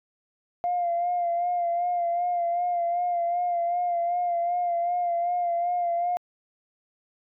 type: tone with vibrato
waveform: sine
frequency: 698.5 Hz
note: F5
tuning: in tune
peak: -22 dBFS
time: 0.64-6.17 s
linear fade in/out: 0 ms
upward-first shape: sine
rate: 2.6 Hz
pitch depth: 36 cents each way
effects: tanh soft clip ceiling -18 dBFS